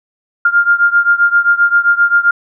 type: beating tone pair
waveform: sine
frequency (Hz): 1400 / 1407.6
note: F6 / F6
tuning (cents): +4 / +13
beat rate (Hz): 7.6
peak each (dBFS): -10 / -12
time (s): 0.45-2.31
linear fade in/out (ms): 5
effects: none